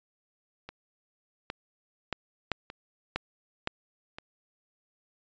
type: clicks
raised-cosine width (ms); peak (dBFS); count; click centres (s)
0.3; -25 / -18 / -14 / -11 / -25 / -13 / -12 / -24; 8; 0.69 / 1.501 / 2.127 / 2.517 / 2.701 / 3.16 / 3.674 / 4.185
effects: resampled to 16000 Hz

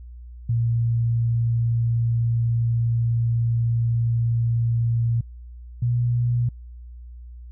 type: tone pair in turn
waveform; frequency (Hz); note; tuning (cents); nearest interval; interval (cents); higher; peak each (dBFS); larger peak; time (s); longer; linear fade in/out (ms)
sine; 116.54 / 120.44; A#2 / B2; 0 / -43; minor second; 57; second; -18; neither; 0.49-5.21 / 5.82-6.49; first; 5
effects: added 60 Hz sine -37 dBFS peak until 7.51 s

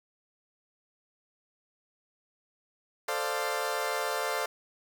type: chord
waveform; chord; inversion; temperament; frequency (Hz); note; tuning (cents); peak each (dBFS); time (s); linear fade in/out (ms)
20% pulse; D minor seventh; second; equal with one note detuned; 440 / 523.3 / 590 / 698.5; A4 / C5 / D5 / F5; 0 / 0 / +8 / 0; -30; 3.08-4.46; 5
effects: 9-bit

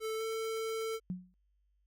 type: tone with pitch glide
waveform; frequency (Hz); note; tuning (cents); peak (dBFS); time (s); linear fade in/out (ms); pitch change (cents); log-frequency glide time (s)
square; 440 to 445.9; A4 to A4; 0 to +23; -35; 0-1; 50; +23; 0.17-0.22
type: tone with exponential decay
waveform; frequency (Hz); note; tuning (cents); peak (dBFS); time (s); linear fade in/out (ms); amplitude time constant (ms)
sine; 182; F#3; -28; -31; 1.1-1.34; 0; 52
effects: added 50 Hz sine -70 dBFS peak until 1.86 s

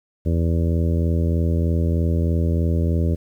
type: harmonic tone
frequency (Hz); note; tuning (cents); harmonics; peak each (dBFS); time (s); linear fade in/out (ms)
83.2; E2; +17; 1 / 2 / 3 / 4 / 5 / 6 / 7; -18 / -24 / -28 / -30 / -32 / -34 / -35; 0.25-3.16; 20
effects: 9-bit

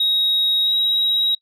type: tone with pitch glide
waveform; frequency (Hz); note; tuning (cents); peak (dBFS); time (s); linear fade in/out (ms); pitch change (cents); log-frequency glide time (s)
sine; 3789 to 3829; A#7 to A#7; +27 to +46; -14; 0-1.35; 5; +19; 0.64-0.71
effects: noise-tail reverb RT60 0.1 s tail -23 dB re dry + tanh soft clip ceiling -12 dBFS

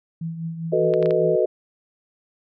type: tone with tremolo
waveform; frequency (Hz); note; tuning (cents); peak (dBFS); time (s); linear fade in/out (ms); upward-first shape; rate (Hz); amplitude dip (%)
sine; 164.4; E3; -4; -24; 0.21-1.36; 5; triangle; 5; 60
type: chord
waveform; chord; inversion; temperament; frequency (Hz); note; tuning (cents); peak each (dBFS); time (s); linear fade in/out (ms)
sine; B dominant seventh; second; equal; 370 / 440 / 493.9 / 622.3; F#4 / A4 / B4 / D#5; 0 / 0 / 0 / 0; -22; 0.72-1.46; 10
type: clicks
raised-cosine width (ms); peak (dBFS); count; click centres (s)
0.3; -18; 4; 0.938 / 1.027 / 1.059 / 1.108
effects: none

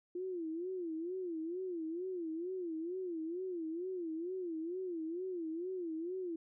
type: tone with vibrato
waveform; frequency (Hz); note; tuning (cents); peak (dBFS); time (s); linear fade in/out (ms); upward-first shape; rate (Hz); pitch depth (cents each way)
sine; 345.5; F4; -19; -37; 0.15-6.36; 5; sine; 2.2; 150
effects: none

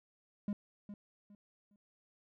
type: tone with echo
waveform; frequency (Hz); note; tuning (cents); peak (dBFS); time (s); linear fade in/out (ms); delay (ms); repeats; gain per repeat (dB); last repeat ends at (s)
triangle; 204.4; G#3; -27; -31; 0.48-0.53; 2; 410; 3; -11; 1.76
effects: none

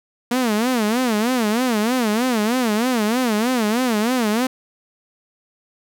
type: tone with vibrato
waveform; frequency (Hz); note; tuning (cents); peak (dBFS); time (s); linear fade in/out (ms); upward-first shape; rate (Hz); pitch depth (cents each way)
sawtooth; 232.1; A#3; -7; -13; 0.31-4.47; 5; sine; 3.2; 190
effects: none

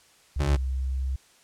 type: tone with pitch glide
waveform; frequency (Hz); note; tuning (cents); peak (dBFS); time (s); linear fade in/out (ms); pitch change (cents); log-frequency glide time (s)
sine; 65.41 to 65.86; C2 to C2; 0 to +12; -25; 0.36-1.16; 5; +12; 0.67-1
type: tone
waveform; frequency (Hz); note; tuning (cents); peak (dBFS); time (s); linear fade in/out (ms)
30% pulse; 71.3; C#2; +49; -19; 0.39-0.57; 20
effects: white hiss -58 dBFS RMS until 1.43 s + low-pass 9000 Hz 12 dB/octave

